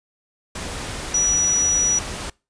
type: tone in noise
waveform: sine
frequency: 5850 Hz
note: F#8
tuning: 21 cents flat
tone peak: -16 dBFS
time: 1.14-1.99 s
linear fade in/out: 5 ms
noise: pink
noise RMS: -30 dBFS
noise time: 0.55-2.3 s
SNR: +11 dB
effects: noise-tail reverb RT60 0.3 s tail -25 dB re dry + resampled to 22050 Hz